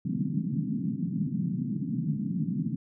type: band-pass noise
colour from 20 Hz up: pink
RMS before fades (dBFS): -30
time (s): 0.05-2.76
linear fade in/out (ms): 5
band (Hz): 140 to 260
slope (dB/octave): 48
effects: none